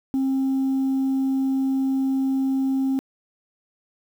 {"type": "tone", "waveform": "sine", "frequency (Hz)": 267.1, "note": "C4", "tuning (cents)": 36, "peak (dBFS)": -17, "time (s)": [0.14, 2.99], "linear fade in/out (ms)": 0, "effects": ["tanh soft clip ceiling -18 dBFS", "8-bit"]}